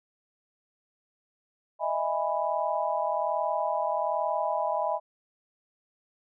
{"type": "chord", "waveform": "sine", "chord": "E major seventh", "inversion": "third", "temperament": "just", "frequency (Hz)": [618.1, 659.3, 824.1, 988.9], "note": ["D#5", "E5", "G#5", "B5"], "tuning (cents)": [-12, 0, -14, 2], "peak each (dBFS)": -31, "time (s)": [1.79, 5], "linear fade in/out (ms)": 50, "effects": []}